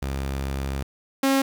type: tone pair in turn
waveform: sawtooth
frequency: 67.9 / 270.8 Hz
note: C#2 / C#4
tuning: -35 / -40 cents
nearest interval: 2 octaves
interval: 2395 cents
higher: second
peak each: -22 / -14 dBFS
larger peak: second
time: 0.02-0.83 / 1.23-1.42 s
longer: first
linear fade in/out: 5 ms
effects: 8-bit